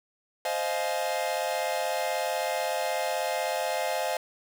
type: chord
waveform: 45% pulse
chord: F minor seventh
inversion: second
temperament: equal with one note detuned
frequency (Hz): 523.3 / 622.3 / 698.5 / 852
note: C5 / Eb5 / F5 / Ab5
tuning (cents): 0 / 0 / 0 / +44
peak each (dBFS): -33 / -32 / -32 / -34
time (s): 0.45-4.17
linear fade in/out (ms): 2
effects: none